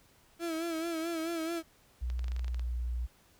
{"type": "tone with vibrato", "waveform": "35% pulse", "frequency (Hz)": 329.6, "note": "E4", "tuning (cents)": 0, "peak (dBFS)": -31, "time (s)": [0.39, 1.63], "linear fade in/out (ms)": 50, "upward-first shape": "sine", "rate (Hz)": 4.6, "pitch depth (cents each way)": 61}
{"type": "tone with pitch glide", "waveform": "sine", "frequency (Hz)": [61.2, 60.22], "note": ["B1", "B1"], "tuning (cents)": [-15, -43], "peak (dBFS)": -31, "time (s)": [2.01, 3.07], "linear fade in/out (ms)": 20, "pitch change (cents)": -28, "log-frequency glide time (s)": [2.51, 2.61]}
{"type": "clicks", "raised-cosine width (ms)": 0.2, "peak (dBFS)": -30, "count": 11, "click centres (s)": [2.101, 2.193, 2.243, 2.282, 2.319, 2.364, 2.394, 2.445, 2.481, 2.545, 2.595]}
{"effects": ["pink hiss -64 dBFS RMS until 3.39 s"]}